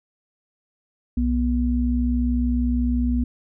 sine tone pair together, 62.9 / 243.3 Hz, B1 / B3, +32 / -26 cents, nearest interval octave + major seventh, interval 2342 cents, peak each -21 dBFS, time 1.17-3.24 s, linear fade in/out 5 ms, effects none

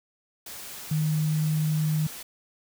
sine tone in noise, 154.6 Hz, D#3, 11 cents flat, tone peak -22 dBFS, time 0.91-2.07 s, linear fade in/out 5 ms, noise white, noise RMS -40 dBFS, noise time 0.46-2.23 s, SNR +15 dB, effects none

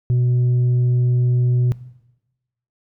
sine tone, 123.4 Hz, B2, 1 cent flat, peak -11 dBFS, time 0.1-1.72 s, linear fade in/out 0 ms, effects noise-tail reverb RT60 1.0 s tail -20 dB re dry + tanh soft clip ceiling -13 dBFS

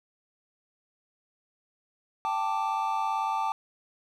triangle chord, G suspended second, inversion none, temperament just, 784 / 882 / 1176 Hz, G5 / A5 / D6, 0 / +4 / +2 cents, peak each -30 / -27 / -30 dBFS, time 2.25-3.52 s, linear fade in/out 0 ms, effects none

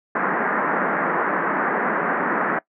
white band-pass noise, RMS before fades -22 dBFS, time 0.15-2.59 s, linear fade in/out 5 ms, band 170 to 1800 Hz, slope 48 dB/octave, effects noise-tail reverb RT60 0.1 s tail -21 dB re dry

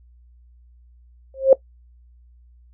sine tone with exponential growth, 534 Hz, C5, 35 cents sharp, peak -3 dBFS, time 1.34-1.53 s, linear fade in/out 2 ms, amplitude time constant 41 ms, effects noise-tail reverb RT60 0.1 s tail -19 dB re dry + added 60 Hz sine -48 dBFS peak until 2.73 s

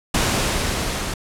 pink noise with level ramp, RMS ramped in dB -18 to -26 dBFS, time 0.14-1.14 s, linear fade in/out 5 ms, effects low-pass 10000 Hz 12 dB/octave

